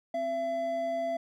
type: tone pair together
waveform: triangle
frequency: 261.6 / 672.7 Hz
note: C4 / E5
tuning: 0 / +35 cents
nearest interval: octave + major third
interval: 1635 cents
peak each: -38 / -27 dBFS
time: 0.14-1.17 s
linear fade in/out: 5 ms
effects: none

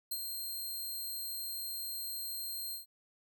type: tone with ADSR envelope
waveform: 5% pulse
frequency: 4189 Hz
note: C8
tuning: 1 cent sharp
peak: -26 dBFS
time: 0.11-2.86 s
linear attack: 9 ms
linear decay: 48 ms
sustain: -5 dB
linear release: 130 ms
effects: none

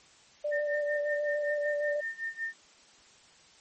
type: tone with vibrato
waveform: sine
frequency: 587.3 Hz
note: D5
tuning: in tune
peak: -28 dBFS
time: 0.44-2.01 s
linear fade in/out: 10 ms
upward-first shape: square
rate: 6.6 Hz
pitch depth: 14 cents each way
type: tone with tremolo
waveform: sine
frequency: 1814 Hz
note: A#6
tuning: 48 cents flat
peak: -30 dBFS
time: 0.51-2.54 s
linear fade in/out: 20 ms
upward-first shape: sine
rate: 5.3 Hz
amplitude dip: 90%
effects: white hiss -58 dBFS RMS until 3.6 s + MP3 32 kbps

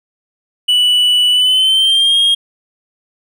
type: tone with pitch glide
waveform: triangle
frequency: 2960 to 3247 Hz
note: F#7 to G#7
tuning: 0 to -40 cents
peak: -7 dBFS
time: 0.68-2.35 s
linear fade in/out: 10 ms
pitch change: +160 cents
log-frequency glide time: 1.31-2.17 s
effects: none

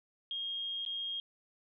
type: tone with dropouts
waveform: sine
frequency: 3243 Hz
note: G#7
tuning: 42 cents flat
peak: -35 dBFS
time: 0.31-1.2 s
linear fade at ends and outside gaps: 1 ms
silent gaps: 0.851-0.862 s
effects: none

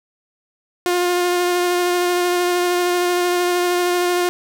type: tone with vibrato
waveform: sawtooth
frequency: 354.9 Hz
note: F4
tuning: 28 cents sharp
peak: -12 dBFS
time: 0.86-4.29 s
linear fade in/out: 0 ms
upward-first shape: sine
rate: 13 Hz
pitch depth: 13 cents each way
effects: none

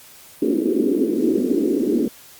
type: band-pass noise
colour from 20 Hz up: white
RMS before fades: -19 dBFS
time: 0.42-2.08 s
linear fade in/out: 5 ms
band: 230 to 400 Hz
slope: 48 dB/octave
effects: white hiss -45 dBFS RMS until 2.39 s + Opus 48 kbps

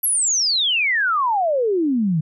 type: exponential sweep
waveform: sine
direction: down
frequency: 11840 to 149.3 Hz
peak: -16 dBFS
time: 0.03-2.21 s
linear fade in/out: 10 ms
effects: none

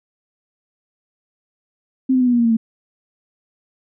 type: tone with pitch steps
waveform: sine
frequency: 261.6 / 255.9 / 250.4 / 244.9 / 239.6 / 234.4 / 229.3 / 224.3 Hz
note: C4 / C4 / B3 / B3 / A#3 / A#3 / A#3 / A3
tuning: 0 / -38 / +24 / -14 / +48 / +10 / -28 / +34 cents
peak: -12 dBFS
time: 2.09-2.57 s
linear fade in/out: 10 ms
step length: 60 ms
effects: none

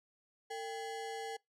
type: ring-modulated tone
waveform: square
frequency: 622.3 Hz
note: D#5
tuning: in tune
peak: -37 dBFS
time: 0.5-1.37 s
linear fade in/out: 10 ms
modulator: 171 Hz
effects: noise-tail reverb RT60 0.2 s tail -26 dB re dry + low-pass 9000 Hz 12 dB/octave

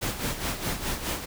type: noise with tremolo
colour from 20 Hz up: pink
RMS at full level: -28 dBFS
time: 0.01-1.26 s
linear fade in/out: 20 ms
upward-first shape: sine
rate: 4.8 Hz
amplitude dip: 65%
effects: none

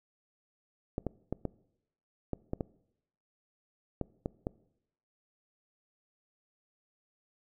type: clicks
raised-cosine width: 2 ms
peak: -19 dBFS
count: 10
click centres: 0.981 / 1.067 / 1.326 / 1.453 / 2.333 / 2.534 / 2.608 / 4.013 / 4.259 / 4.469 s
effects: noise-tail reverb RT60 0.8 s tail -22 dB re dry

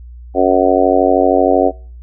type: harmonic tone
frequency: 92.9 Hz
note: F#2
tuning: 7 cents sharp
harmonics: 3 / 4 / 5 / 6 / 7 / 8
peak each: -16 / -16 / -16 / -16 / -16 / -16 dBFS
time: 0.34-1.72 s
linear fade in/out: 50 ms
effects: noise-tail reverb RT60 0.5 s tail -26 dB re dry + added 60 Hz sine -31 dBFS peak until 2.02 s

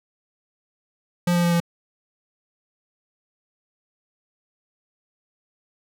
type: tone with pitch steps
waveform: square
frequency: 175.3 / 173.79 / 172.29 / 170.8 Hz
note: F3 / F3 / F3 / F3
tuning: +7 / -8 / -23 / -38 cents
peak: -18 dBFS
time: 1.27-1.602 s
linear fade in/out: 5 ms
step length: 83 ms
effects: none

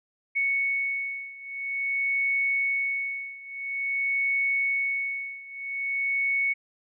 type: beating tone pair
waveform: sine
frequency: 2217 / 2217.49 Hz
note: C#7 / C#7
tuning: 0 / 0 cents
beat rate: 0.49 Hz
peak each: -27 / -29 dBFS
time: 0.35-6.54 s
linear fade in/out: 20 ms
effects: none

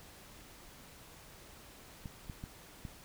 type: clicks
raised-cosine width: 5 ms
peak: -30 dBFS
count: 4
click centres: 2.058 / 2.298 / 2.439 / 2.852 s
effects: pink hiss -55 dBFS RMS until 3.04 s

